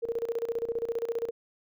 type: tone with tremolo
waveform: sine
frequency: 464.3 Hz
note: A#4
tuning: 7 cents flat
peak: -26 dBFS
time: 0.02-1.31 s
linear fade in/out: 20 ms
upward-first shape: square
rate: 15 Hz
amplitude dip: 80%
effects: none